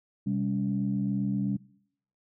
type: tone cluster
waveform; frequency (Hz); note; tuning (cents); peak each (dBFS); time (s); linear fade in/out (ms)
sine; 130.5 / 198.2 / 280.9; C3 / G3 / C#4; -4 / +19 / +23; -32 / -27 / -33; 0.26-1.57; 10
effects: noise-tail reverb RT60 0.7 s tail -22 dB re dry + tanh soft clip ceiling -17 dBFS